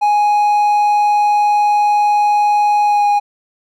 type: tone with pitch glide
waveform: triangle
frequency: 831 to 822.4 Hz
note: G#5 to G#5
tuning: +1 to -17 cents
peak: -8 dBFS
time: 0.01-3.2 s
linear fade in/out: 20 ms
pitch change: -18 cents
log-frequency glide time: 2.85-3.06 s
effects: none